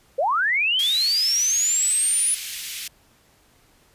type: linear sweep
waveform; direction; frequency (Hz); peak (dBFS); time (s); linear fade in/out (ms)
sine; up; 482.9 to 10000; -18; 0.18-2.35; 10
type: high-pass noise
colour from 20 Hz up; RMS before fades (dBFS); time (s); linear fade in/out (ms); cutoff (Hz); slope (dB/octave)
pink; -32; 0.79-2.88; 5; 2300; 24
effects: pink hiss -58 dBFS RMS until 3.94 s + resampled to 32000 Hz